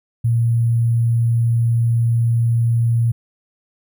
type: tone with sample-and-hold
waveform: sine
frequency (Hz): 116.54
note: A#2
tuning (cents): 0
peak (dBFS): -13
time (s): 0.24-3.12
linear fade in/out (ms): 10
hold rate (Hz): 11025
effects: none